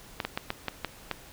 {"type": "clicks", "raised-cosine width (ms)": 0.3, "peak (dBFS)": -13, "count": 7, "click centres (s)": [0.202, 0.25, 0.375, 0.504, 0.683, 0.847, 1.113], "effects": ["pink hiss -50 dBFS RMS until 1.32 s"]}